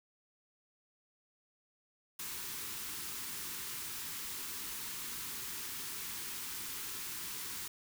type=band-stop noise; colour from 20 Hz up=white; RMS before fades=-42 dBFS; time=2.19-7.68 s; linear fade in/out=5 ms; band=450 to 880 Hz; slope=48 dB/octave; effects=none